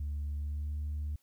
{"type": "tone with pitch glide", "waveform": "sine", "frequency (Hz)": [73, 74.49], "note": ["D2", "D2"], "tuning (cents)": [-10, 25], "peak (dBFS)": -31, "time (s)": [0, 1.16], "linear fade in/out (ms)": 5, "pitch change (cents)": 35, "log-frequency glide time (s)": [0.37, 0.71], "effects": ["tanh soft clip ceiling -31 dBFS", "white hiss -73 dBFS RMS until 1.22 s"]}